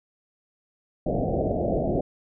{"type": "low-pass noise", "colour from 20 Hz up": "white", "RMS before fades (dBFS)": -25, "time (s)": [1.06, 2.01], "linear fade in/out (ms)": 5, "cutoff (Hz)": 720, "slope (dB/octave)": 96, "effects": []}